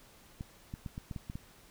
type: clicks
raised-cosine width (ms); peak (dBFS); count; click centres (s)
5; -27; 8; 0.409 / 0.739 / 0.862 / 0.979 / 1.112 / 1.162 / 1.299 / 1.355
effects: pink hiss -59 dBFS RMS until 1.7 s